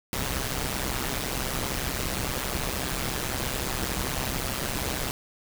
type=noise with amplitude modulation; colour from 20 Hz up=pink; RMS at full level=-26 dBFS; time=0.13-5.11 s; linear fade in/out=0 ms; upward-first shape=sine; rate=131 Hz; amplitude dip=85%; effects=none